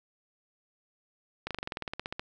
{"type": "slowing click train", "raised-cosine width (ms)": 0.3, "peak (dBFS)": -18, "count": 15, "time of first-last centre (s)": [1.47, 2.195], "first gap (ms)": 37, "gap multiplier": 1.05, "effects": []}